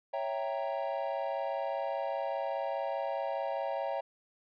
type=chord; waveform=triangle; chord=C# diminished seventh; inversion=none; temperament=equal; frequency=554.4 / 659.3 / 784 / 932.3 Hz; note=C#5 / E5 / G5 / Bb5; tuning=0 / 0 / 0 / 0 cents; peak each=-34 / -35 / -36 / -38 dBFS; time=0.13-4.01 s; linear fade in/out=10 ms; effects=resampled to 11025 Hz